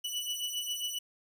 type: beating tone pair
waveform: sawtooth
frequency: 2954 / 2961.4 Hz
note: F#7 / F#7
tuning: -3 / +1 cents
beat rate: 7.4 Hz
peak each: -35 / -32 dBFS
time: 0.04-0.99 s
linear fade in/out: 10 ms
effects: none